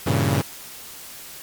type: chord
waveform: sawtooth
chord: G diminished seventh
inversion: none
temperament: equal with one note detuned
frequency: 98 / 116.54 / 138.59 / 162.54 Hz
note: G2 / Bb2 / Db3 / Fb3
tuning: 0 / 0 / 0 / -24 cents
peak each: -19 / -20 / -18 / -23 dBFS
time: 0.06-0.42 s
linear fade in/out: 10 ms
effects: white hiss -39 dBFS RMS until 1.42 s + MP3 96 kbps

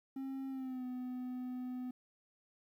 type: tone with pitch glide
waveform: triangle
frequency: 268 to 251.5 Hz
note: C4 to B3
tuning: +42 to +32 cents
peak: -37 dBFS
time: 0.16-1.91 s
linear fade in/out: 5 ms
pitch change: -110 cents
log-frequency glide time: 0.49-0.85 s
effects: 12-bit

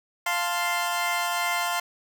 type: chord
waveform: 20% pulse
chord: F major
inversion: none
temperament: equal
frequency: 698.5 / 880 / 1046.5 Hz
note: F5 / A5 / C6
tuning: 0 / 0 / 0 cents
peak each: -23 / -27 / -23 dBFS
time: 0.26-1.8 s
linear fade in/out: 5 ms
effects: none

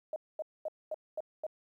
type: tone bursts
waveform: sine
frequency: 622.3 Hz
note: D#5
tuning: in tune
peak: -33 dBFS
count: 6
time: 0.13-1.466 s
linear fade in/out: 2 ms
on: 31 ms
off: 230 ms
effects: 12-bit

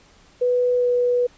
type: tone with pitch glide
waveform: sine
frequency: 493.9 to 489.9 Hz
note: B4 to B4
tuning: 0 to -14 cents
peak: -16 dBFS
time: 0.41-1.27 s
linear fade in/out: 10 ms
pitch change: -14 cents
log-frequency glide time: 0.76-0.87 s
effects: pink hiss -53 dBFS RMS until 1.37 s + resampled to 16000 Hz

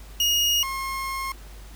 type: tone pair in turn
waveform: 30% pulse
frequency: 2867 / 1073.9 Hz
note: F7 / C6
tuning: +45 / +45 cents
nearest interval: octave + perfect fourth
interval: 1700 cents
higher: first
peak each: -16 / -25 dBFS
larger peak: first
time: 0.2-0.63 / 0.63-1.32 s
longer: second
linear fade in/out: 2 ms
effects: added 50 Hz sine -40 dBFS peak until 1.75 s + pink hiss -49 dBFS RMS until 1.75 s

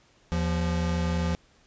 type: tone pair together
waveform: square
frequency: 80.15 / 172.5 Hz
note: E2 / F3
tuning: -48 / -21 cents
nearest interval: octave + minor second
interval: 1327 cents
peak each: -28 dBFS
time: 0.32-1.35 s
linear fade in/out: 0 ms
effects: pink hiss -61 dBFS RMS until 1.66 s + resampled to 16000 Hz

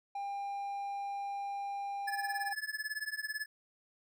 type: tone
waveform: triangle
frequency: 800 Hz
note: G5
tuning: 35 cents sharp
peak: -34 dBFS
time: 0.15-2.53 s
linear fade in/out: 5 ms
type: tone with tremolo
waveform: square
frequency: 1721 Hz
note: A6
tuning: 39 cents flat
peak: -33 dBFS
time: 2.07-3.46 s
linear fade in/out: 10 ms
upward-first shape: triangle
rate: 18 Hz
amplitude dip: 100%
effects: none

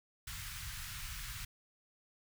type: band-stop noise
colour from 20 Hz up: pink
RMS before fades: -44 dBFS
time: 0.27-1.45 s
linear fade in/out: 5 ms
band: 130 to 1300 Hz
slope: 24 dB/octave
effects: none

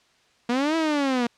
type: linear two-way sweep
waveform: sawtooth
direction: up then down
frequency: 233.1 to 329.6 to 233.1 Hz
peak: -17 dBFS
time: 0.49-1.27 s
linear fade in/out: 5 ms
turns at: 0.76 s
effects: white hiss -61 dBFS RMS until 1.37 s + low-pass 5000 Hz 12 dB/octave

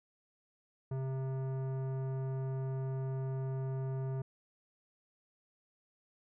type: tone with tanh clipping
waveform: sine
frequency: 132.6 Hz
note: C3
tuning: 23 cents sharp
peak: -36 dBFS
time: 0.91-4.22 s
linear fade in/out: 5 ms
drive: 15 dB
effects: none

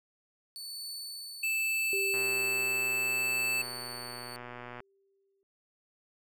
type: tone with tremolo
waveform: sawtooth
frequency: 4481 Hz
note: C#8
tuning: 18 cents sharp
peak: -35 dBFS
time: 0.56-4.36 s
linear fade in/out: 0 ms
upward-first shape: triangle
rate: 0.74 Hz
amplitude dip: 55%
type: tone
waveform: square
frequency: 2637 Hz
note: E7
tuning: in tune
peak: -29 dBFS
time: 1.43-3.62 s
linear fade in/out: 5 ms
type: tone with exponential decay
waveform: sine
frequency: 392 Hz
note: G4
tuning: in tune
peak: -33 dBFS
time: 1.93-5.43 s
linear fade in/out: 0 ms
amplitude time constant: 760 ms
type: click train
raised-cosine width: 0.5 ms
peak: -28 dBFS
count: 326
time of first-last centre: 2.14-4.804 s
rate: 122 Hz
effects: none

